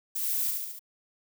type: noise with echo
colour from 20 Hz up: violet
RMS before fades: -31 dBFS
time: 0.15-0.51 s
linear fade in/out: 10 ms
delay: 71 ms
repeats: 4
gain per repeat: -3 dB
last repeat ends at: 0.794 s
effects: none